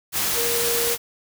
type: tone in noise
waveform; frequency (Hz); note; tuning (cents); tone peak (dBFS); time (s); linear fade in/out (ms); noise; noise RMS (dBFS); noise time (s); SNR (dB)
sine; 470; A#4; +14; -25; 0.34-0.97; 50; white; -23; 0.12-0.98; -5
effects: none